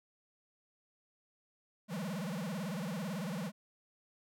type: tone with vibrato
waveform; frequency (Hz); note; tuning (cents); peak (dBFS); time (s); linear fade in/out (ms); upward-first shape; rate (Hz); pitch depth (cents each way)
square; 185; F#3; 0; -37; 1.88-3.52; 50; sine; 18; 280
effects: none